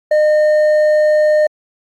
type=tone with hard clipping; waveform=sine; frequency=609 Hz; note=D#5; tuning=37 cents flat; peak=-10 dBFS; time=0.11-1.47 s; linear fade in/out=5 ms; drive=4 dB; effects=Opus 48 kbps

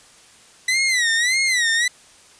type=tone with vibrato; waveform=sawtooth; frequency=1975.5 Hz; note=B6; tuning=in tune; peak=-13 dBFS; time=0.68-1.88 s; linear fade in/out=5 ms; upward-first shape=sine; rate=1.7 Hz; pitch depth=150 cents each way; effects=white hiss -49 dBFS RMS until 2.39 s + resampled to 22050 Hz

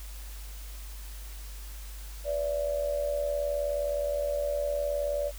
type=tone with amplitude modulation; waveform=sine; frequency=580 Hz; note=D5; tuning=22 cents flat; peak=-24 dBFS; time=2.24-5.32 s; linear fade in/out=50 ms; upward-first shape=sine; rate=79.3 Hz; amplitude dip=65%; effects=added 50 Hz sine -39 dBFS peak until 5.38 s + white hiss -49 dBFS RMS until 5.38 s

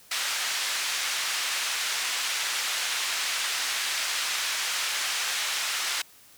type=band-pass noise; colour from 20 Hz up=pink; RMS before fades=-29 dBFS; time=0.11-6.02 s; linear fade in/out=5 ms; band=1700 to 7800 Hz; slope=12 dB/octave; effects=white hiss -54 dBFS RMS until 6.37 s

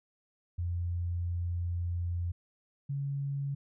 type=tone pair in turn; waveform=sine; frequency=87 / 139.83 Hz; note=F2 / C#3; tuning=-6 / +15 cents; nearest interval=minor sixth; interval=821 cents; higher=second; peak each=-30 / -31 dBFS; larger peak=first; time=0.58-2.32 / 2.89-3.55 s; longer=first; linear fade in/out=10 ms; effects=none

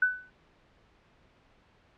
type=tone with exponential decay; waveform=sine; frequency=1500 Hz; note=F#6; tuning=23 cents sharp; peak=-18 dBFS; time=0.02-0.3 s; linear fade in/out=5 ms; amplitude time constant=59 ms; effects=pink hiss -63 dBFS RMS until 1.97 s + low-pass 3000 Hz 12 dB/octave

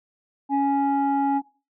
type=tone pair together; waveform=sine; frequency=278.3 / 834 Hz; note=C#4 / G#5; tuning=+7 / +7 cents; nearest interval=octave + perfect fifth; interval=1900 cents; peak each=-20 dBFS; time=0.49-1.42 s; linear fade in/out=50 ms; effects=noise-tail reverb RT60 0.3 s tail -18 dB re dry + tanh soft clip ceiling -15 dBFS

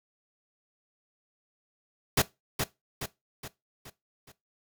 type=noise with echo; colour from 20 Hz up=pink; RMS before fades=-23 dBFS; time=2.17-2.22 s; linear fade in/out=5 ms; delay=420 ms; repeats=5; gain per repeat=-6 dB; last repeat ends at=4.32 s; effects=noise-tail reverb RT60 0.2 s tail -18 dB re dry

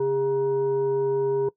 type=tone with frequency modulation; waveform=sine; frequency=405.1 Hz; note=G#4; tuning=43 cents flat; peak=-21 dBFS; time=0-1.49 s; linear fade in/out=5 ms; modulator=542 Hz; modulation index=0.46; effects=noise-tail reverb RT60 0.1 s tail -19 dB re dry

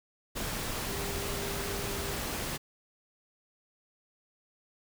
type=tone in noise; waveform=sine; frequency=400 Hz; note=G4; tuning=35 cents sharp; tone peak=-40 dBFS; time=0.88-2.16 s; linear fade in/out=20 ms; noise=pink; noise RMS=-35 dBFS; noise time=0.35-2.58 s; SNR=-8 dB; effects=none

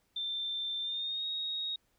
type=tone with pitch glide; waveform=sine; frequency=3568 to 3761 Hz; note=A7 to A#7; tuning=+23 to +15 cents; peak=-33 dBFS; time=0.16-1.76 s; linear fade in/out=5 ms; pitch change=+92 cents; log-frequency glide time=0.81-1.26 s; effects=pink hiss -74 dBFS RMS until 1.98 s

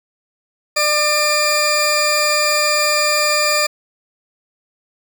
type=tone pair together; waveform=20% pulse; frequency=599 / 2396 Hz; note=D5 / D7; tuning=+34 / +34 cents; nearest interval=2 octaves; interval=2400 cents; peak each=-12 dBFS; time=0.76-3.67 s; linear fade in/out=10 ms; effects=none

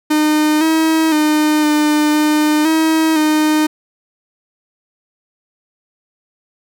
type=tone with pitch steps; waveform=45% pulse; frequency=305 / 319.9 / 304.5 / 300.9 / 303.1 / 319 / 307.2 Hz; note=D#4 / D#4 / D#4 / D4 / D#4 / D#4 / D#4; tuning=-34 / +48 / -37 / +42 / -45 / +43 / -22 cents; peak=-11 dBFS; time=0.1-3.67 s; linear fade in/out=10 ms; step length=510 ms; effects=none

